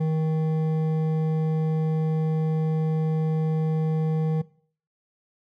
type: tone with hard clipping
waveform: sine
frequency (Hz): 157.9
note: D#3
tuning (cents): +26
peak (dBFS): -23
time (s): 0-4.42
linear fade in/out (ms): 10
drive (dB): 9
effects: noise-tail reverb RT60 0.5 s tail -20 dB re dry